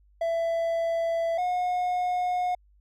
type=tone pair in turn; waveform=triangle; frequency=666 / 722.3 Hz; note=E5 / F#5; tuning=+18 / -42 cents; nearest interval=minor second; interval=140 cents; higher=second; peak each=-22 dBFS; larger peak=neither; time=0.21-1.38 / 1.38-2.55 s; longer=neither; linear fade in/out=5 ms; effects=added 50 Hz sine -57 dBFS peak until 2.8 s